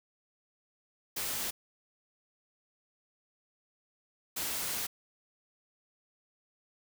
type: noise bursts at uneven times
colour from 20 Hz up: white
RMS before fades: -35 dBFS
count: 2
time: 1.16-1.51 / 4.36-4.87 s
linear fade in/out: 10 ms
effects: none